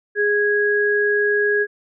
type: tone pair together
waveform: sine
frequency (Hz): 413.9 / 1655.6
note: G#4 / G#6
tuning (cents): -6 / -6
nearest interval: 2 octaves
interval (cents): 2400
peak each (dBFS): -18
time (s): 0.15-1.67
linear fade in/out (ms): 50
effects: none